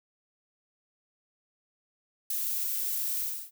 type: noise with ADSR envelope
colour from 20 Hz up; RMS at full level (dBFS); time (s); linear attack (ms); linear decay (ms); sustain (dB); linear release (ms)
violet; -29; 2.3-3.51; 4; 4; -2; 290
effects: none